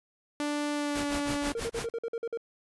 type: tone with pitch glide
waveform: sawtooth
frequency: 293.7 to 287.8 Hz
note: D4 to D4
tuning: 0 to -35 cents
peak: -25 dBFS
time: 0.4-1.52 s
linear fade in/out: 0 ms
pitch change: -35 cents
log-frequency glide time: 0.73-1.09 s
type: noise with tremolo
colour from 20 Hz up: pink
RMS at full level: -34 dBFS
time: 0.95-1.9 s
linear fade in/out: 2 ms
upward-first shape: sine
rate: 6.2 Hz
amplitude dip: 100%
type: tone bursts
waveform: triangle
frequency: 462.2 Hz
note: A#4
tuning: 15 cents flat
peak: -28 dBFS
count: 9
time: 1.55-2.374 s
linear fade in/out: 2 ms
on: 48 ms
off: 49 ms
effects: resampled to 24000 Hz

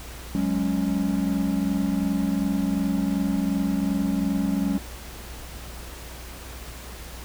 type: chord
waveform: triangle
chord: F# suspended second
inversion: none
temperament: equal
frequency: 185 / 207.7 / 277.2 Hz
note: F#3 / G#3 / C#4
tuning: 0 / 0 / 0 cents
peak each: -24 dBFS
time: 0.35-4.78 s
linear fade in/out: 0 ms
effects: added 60 Hz sine -39 dBFS peak until 7.24 s + pink hiss -41 dBFS RMS until 7.24 s

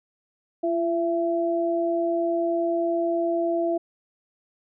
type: tone pair together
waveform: sine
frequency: 340.4 / 670 Hz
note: F4 / E5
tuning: -44 / +28 cents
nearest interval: octave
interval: 1172 cents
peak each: -24 dBFS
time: 0.63-3.78 s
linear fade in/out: 10 ms
effects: none

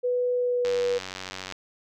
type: tone with pitch glide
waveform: sine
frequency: 493.9 to 486.5 Hz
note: B4 to B4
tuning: 0 to -26 cents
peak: -22 dBFS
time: 0.03-0.99 s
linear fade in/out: 20 ms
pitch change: -26 cents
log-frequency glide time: 0.34-0.82 s
type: click train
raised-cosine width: 0.2 ms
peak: -17 dBFS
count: 83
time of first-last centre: 0.65-1.523 s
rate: 93.9 Hz
effects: none

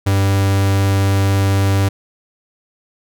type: tone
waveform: 45% pulse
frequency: 98 Hz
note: G2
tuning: in tune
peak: -12 dBFS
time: 0.06-1.89 s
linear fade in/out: 10 ms
effects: none

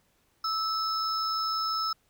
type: tone pair together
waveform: triangle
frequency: 1307 / 5228 Hz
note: E6 / E8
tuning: -15 / -15 cents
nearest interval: 2 octaves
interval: 2400 cents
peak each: -27 / -30 dBFS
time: 0.44-1.93 s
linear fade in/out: 5 ms
effects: pink hiss -69 dBFS RMS until 2.09 s

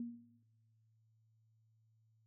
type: tone with exponential decay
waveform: sine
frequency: 236.5 Hz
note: A#3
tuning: 25 cents sharp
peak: -37 dBFS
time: 0-0.43 s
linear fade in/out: 2 ms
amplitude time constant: 92 ms
effects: noise-tail reverb RT60 1.0 s tail -17 dB re dry + added 111 Hz sine -70 dBFS peak until 2.26 s

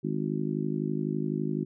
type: harmonic tone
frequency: 51.91 Hz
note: G#1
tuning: in tune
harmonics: 3 / 4 / 5 / 6 / 7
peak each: -32 / -33 / -34 / -35 / -35 dBFS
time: 0.03-1.65 s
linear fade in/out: 20 ms
effects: none

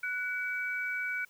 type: tone pair together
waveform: sine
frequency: 1481 / 2283 Hz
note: F#6 / D7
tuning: +1 / -50 cents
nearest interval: perfect fifth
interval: 749 cents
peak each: -33 / -35 dBFS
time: 0.03-1.25 s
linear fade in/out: 5 ms
effects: white hiss -63 dBFS RMS until 1.29 s

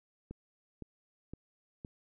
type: click train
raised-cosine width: 3 ms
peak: -30 dBFS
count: 4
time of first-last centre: 0.31-1.848 s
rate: 1.95 Hz
effects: none

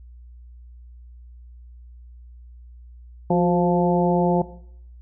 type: harmonic tone with a mistuned harmonic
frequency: 174.9 Hz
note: F3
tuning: 3 cents sharp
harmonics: 1 / 2 / 3 / 4 / 5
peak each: -19 / -22 / -24 / -25 / -26 dBFS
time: 3.3-4.42 s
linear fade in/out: 5 ms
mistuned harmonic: 2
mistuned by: +46 cents
effects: noise-tail reverb RT60 0.7 s tail -18 dB re dry + added 60 Hz sine -41 dBFS peak until 5.01 s

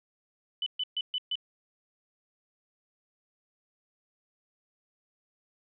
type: tone bursts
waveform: sine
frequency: 2998 Hz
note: F#7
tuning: 22 cents sharp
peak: -28 dBFS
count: 5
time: 0.62-1.355 s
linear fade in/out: 2 ms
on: 43 ms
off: 130 ms
effects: none

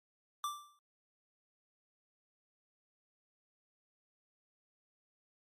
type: tone with exponential decay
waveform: square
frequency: 1174.7 Hz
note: D6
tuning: in tune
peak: -33 dBFS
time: 0.44-0.79 s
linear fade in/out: 1 ms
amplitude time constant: 76 ms
effects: MP3 64 kbps

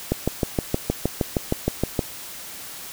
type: click train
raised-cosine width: 2 ms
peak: -6 dBFS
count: 13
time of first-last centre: 0.12-1.992 s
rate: 6.41 Hz
effects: white hiss -37 dBFS RMS until 2.92 s

